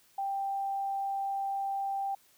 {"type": "tone", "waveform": "sine", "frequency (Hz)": 787, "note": "G5", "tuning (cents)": 7, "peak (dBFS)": -30, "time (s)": [0.18, 2.15], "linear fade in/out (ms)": 5, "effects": ["white hiss -64 dBFS RMS until 2.37 s"]}